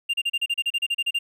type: tone bursts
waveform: triangle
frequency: 2794 Hz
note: F7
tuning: in tune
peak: -19 dBFS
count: 14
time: 0.09-1.19 s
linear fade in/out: 10 ms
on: 47 ms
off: 34 ms
effects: none